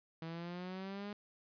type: exponential sweep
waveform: sawtooth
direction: up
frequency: 161.7 to 207.7 Hz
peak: -38 dBFS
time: 0.22-1.13 s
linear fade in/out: 2 ms
effects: resampled to 11025 Hz + 13-bit